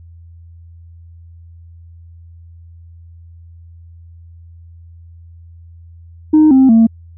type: tone with pitch steps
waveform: sine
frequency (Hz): 308.6 / 264 / 225.9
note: D#4 / C4 / A3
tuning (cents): -14 / +16 / +46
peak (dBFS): -3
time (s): 6.33-6.87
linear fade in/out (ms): 10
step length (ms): 180
effects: tanh soft clip ceiling -3 dBFS + added 84 Hz sine -36 dBFS peak until 7.17 s